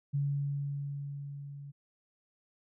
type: tone with level ramp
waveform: sine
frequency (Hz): 141.7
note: C#3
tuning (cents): +38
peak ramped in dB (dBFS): -27 to -43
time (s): 0.13-1.72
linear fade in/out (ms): 20
effects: none